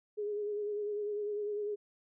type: tone with vibrato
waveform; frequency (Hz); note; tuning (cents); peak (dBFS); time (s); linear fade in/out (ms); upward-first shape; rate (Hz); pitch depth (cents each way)
sine; 415.3; G#4; 0; -33; 0.17-1.76; 20; sine; 10; 33
effects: none